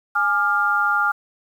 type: chord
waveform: sine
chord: D diminished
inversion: second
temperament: equal with one note detuned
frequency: 830.6 / 1198 / 1396.9 Hz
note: Ab5 / D6 / F6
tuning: 0 / +34 / 0 cents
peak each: -24 / -23 / -18 dBFS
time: 0.15-1.12 s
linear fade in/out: 10 ms
effects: 8-bit